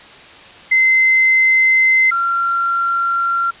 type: tone pair in turn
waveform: sine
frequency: 2065 / 1373.1 Hz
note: C7 / F6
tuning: -23 / -30 cents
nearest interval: perfect fifth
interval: 707 cents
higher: first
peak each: -9 / -14 dBFS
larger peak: first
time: 0.71-2.11 / 2.11-3.51 s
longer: neither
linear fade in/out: 10 ms
effects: white hiss -39 dBFS RMS until 3.6 s + resampled to 8000 Hz